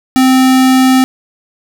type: tone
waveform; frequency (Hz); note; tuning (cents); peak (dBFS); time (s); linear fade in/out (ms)
square; 260; C4; -11; -6; 0.16-1.04; 0
effects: none